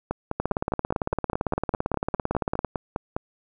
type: two click trains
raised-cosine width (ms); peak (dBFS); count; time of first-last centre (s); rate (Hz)
1; -10 / -12; 41 / 16; 0.4-2.647 / 0.11-3.165; 17.8 / 4.91
effects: none